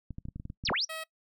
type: clicks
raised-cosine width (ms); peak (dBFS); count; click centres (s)
5; -27; 10; 0.107 / 0.184 / 0.254 / 0.286 / 0.36 / 0.399 / 0.454 / 0.501 / 0.639 / 0.688
type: linear two-way sweep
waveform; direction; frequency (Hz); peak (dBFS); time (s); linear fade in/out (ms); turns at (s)
sine; down then up; 5950 to 104.7 to 5950; -27; 0.65-0.85; 5; 0.71
type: tone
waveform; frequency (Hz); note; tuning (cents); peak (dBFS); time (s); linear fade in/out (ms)
10% pulse; 640; D#5; +49; -28; 0.89-1.04; 10
effects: noise-tail reverb RT60 0.1 s tail -22 dB re dry